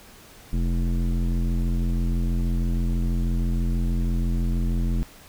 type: tone with low-pass filter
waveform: square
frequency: 43.1 Hz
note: F1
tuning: 22 cents flat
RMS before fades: -23 dBFS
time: 0.53-5.03 s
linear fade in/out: 0 ms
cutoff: 240 Hz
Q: 1.9
effects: pink hiss -48 dBFS RMS until 5.28 s